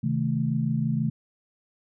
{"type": "chord", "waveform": "sine", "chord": "A diminished", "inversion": "first", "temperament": "just", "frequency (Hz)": [132, 158.4, 220], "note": ["C3", "Eb3", "A3"], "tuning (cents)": [16, 31, 0], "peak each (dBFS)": -27, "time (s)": [0.03, 1.1], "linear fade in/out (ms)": 10, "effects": []}